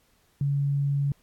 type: tone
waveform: sine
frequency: 141.1 Hz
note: C#3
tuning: 31 cents sharp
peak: -22 dBFS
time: 0.41-1.12 s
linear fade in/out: 2 ms
effects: pink hiss -65 dBFS RMS until 1.22 s + AAC 64 kbps